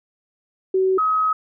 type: tone pair in turn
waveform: sine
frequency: 377.9 / 1271.1 Hz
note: F#4 / D#6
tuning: +37 / +37 cents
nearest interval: octave + major sixth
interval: 2100 cents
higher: second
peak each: -15 / -16 dBFS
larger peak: first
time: 0.74-0.98 / 0.98-1.33 s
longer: second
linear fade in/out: 5 ms
effects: none